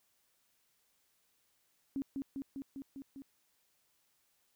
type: tone with echo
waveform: sine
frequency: 273.9 Hz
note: C#4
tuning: 21 cents flat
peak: -33 dBFS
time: 1.96-2.02 s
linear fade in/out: 0 ms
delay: 200 ms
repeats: 6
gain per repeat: -2 dB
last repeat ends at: 3.22 s
effects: white hiss -75 dBFS RMS until 4.55 s